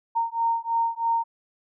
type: beating tone pair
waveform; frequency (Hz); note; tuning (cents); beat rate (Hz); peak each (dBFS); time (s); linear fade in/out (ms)
sine; 920 / 923.1; A#5 / A#5; -23 / -17; 3.1; -25; 0.15-1.24; 20
effects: none